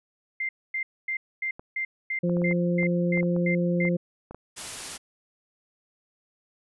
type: tone bursts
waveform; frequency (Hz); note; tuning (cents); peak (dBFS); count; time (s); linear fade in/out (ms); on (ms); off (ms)
sine; 2093; C7; 0; -26; 11; 0.4-3.89; 5; 90; 250
type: clicks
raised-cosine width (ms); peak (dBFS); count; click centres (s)
1; -26; 12; 1.595 / 2.296 / 2.369 / 2.418 / 2.512 / 2.831 / 3.175 / 3.23 / 3.364 / 3.852 / 4.31 / 4.346
type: harmonic tone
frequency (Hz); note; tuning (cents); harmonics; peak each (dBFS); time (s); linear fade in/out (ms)
174.61; F3; 0; 1 / 2 / 3; -23 / -30 / -29; 2.23-3.97; 10
type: noise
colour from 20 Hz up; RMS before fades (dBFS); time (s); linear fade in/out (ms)
white; -36; 4.56-4.98; 20
effects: resampled to 24000 Hz